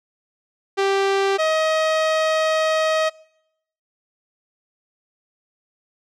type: tone pair in turn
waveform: sawtooth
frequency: 392 / 632 Hz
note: G4 / D#5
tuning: 0 / +27 cents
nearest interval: minor sixth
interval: 827 cents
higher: second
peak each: -13 / -13 dBFS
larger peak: neither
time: 0.77-1.38 / 1.38-3.1 s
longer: second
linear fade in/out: 20 ms
effects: noise-tail reverb RT60 0.8 s tail -24 dB re dry + low-pass 5000 Hz 12 dB/octave